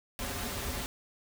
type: noise with comb filter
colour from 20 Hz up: pink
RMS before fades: -36 dBFS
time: 0.19-0.86 s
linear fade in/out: 0 ms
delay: 6.3 ms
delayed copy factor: -0.7
effects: none